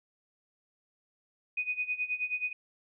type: tone with tremolo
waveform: sine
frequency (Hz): 2489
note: D#7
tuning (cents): 0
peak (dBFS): -27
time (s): 1.57-2.53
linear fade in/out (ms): 5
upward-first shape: sine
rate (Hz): 9.4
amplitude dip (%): 85
effects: none